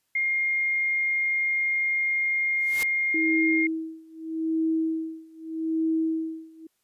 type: tone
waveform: sine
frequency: 2126 Hz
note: C7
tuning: 27 cents sharp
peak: -22 dBFS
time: 0.15-3.67 s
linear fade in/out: 5 ms
type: noise with exponential growth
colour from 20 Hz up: white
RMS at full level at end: -29 dBFS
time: 2.57-2.83 s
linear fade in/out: 0 ms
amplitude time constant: 56 ms
type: tone with tremolo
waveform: sine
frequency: 321.8 Hz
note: E4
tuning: 42 cents flat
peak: -21 dBFS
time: 3.14-6.67 s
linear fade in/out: 5 ms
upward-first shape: sine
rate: 0.81 Hz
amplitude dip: 95%
effects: white hiss -74 dBFS RMS until 6.83 s + resampled to 32000 Hz